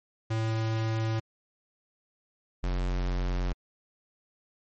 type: tone pair in turn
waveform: square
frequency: 111.5 / 45.07 Hz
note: A2 / F#1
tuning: +23 / -45 cents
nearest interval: octave + major third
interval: 1568 cents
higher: first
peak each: -27 dBFS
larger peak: neither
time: 0.3-1.2 / 2.63-3.53 s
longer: neither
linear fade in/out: 10 ms
effects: low-pass 6000 Hz 12 dB/octave + MP3 32 kbps